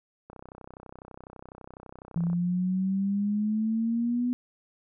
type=click train; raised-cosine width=1 ms; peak=-30 dBFS; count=66; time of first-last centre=0.3-2.331 s; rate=32 Hz
type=exponential sweep; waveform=sine; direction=up; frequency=167.6 to 248.6 Hz; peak=-24 dBFS; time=2.16-4.33 s; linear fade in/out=0 ms
effects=none